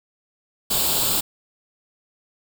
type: noise with comb filter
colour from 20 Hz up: white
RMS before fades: -21 dBFS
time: 0.7-1.21 s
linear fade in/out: 10 ms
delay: 0.25 ms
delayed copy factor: +0.7
effects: none